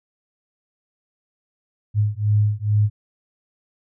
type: beating tone pair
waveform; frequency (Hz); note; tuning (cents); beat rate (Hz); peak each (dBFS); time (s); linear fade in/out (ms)
sine; 103.83 / 106.13; G#2 / G#2; 0 / +38; 2.3; -19 / -19; 1.94-2.9; 50
effects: none